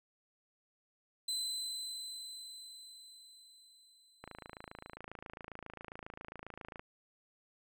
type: tone with exponential decay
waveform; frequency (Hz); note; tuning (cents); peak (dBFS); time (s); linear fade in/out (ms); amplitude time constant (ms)
30% pulse; 4038; B7; +38; -31; 1.28-4.96; 5; 800
type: click train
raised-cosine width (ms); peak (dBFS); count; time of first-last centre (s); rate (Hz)
0.5; -30; 71; 4.24-6.795; 27.4
effects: none